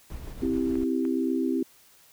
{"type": "noise with tremolo", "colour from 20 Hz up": "brown", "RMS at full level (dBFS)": -37, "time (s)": [0.1, 0.84], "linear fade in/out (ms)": 2, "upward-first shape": "triangle", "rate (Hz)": 7, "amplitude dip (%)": 40}
{"type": "chord", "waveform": "sine", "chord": "C major", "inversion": "none", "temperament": "equal", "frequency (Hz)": [261.6, 329.6, 392], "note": ["C4", "E4", "G4"], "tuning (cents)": [0, 0, 0], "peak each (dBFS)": [-26, -28, -31], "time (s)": [0.42, 1.63], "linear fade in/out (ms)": 5}
{"type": "clicks", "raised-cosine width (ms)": 0.5, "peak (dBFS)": -29, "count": 2, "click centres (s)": [0.755, 1.052]}
{"effects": ["white hiss -57 dBFS RMS until 2.12 s"]}